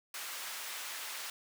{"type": "high-pass noise", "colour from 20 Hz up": "pink", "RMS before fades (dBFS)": -42, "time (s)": [0.14, 1.3], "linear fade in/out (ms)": 2, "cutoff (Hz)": 1200, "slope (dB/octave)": 12, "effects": []}